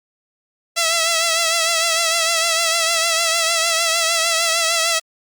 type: tone with vibrato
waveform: 5% pulse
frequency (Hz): 663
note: E5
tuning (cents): +10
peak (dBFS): -4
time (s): 0.76-5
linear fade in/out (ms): 20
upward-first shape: triangle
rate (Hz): 6.6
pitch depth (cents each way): 57
effects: Opus 48 kbps